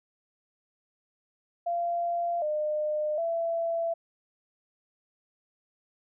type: tone with pitch steps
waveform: sine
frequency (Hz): 689 / 606 / 669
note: F5 / D#5 / E5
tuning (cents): -24 / -46 / +25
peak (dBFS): -26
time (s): 1.66-3.94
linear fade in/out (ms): 10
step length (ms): 760
effects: none